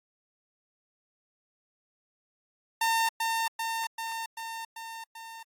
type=tone with echo; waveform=sawtooth; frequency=907 Hz; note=A#5; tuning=48 cents flat; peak=-20 dBFS; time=2.81-3.09 s; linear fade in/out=5 ms; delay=390 ms; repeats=6; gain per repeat=-3 dB; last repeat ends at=5.43 s; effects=AAC 64 kbps